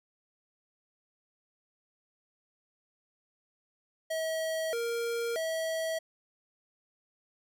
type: tone with pitch steps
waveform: square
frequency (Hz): 642 / 466.9 / 647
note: E5 / A#4 / E5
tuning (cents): -46 / +3 / -32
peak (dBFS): -31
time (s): 4.1-5.99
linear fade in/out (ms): 10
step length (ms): 630
effects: none